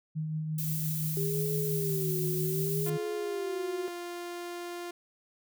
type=tone with tremolo; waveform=sine; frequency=156 Hz; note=D#3; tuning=5 cents sharp; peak=-29 dBFS; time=0.15-2.98 s; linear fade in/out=20 ms; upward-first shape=triangle; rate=5.8 Hz; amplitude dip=35%
type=noise; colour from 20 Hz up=violet; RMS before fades=-36 dBFS; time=0.58-2.9 s; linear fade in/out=5 ms
type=tone with vibrato; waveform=sine; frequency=394.3 Hz; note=G4; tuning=10 cents sharp; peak=-32 dBFS; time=1.17-3.88 s; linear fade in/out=0 ms; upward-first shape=sine; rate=0.67 Hz; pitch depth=120 cents each way
type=tone; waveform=sawtooth; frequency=349.2 Hz; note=F4; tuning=in tune; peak=-33 dBFS; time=2.86-4.91 s; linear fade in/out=5 ms
effects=none